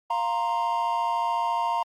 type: chord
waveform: triangle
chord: F suspended fourth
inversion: none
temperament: equal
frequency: 698.5 / 932.3 / 1046.5 Hz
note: F5 / Bb5 / C6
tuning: 0 / 0 / 0 cents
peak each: -28 / -23 / -29 dBFS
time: 0.1-1.83 s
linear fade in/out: 5 ms
effects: Opus 24 kbps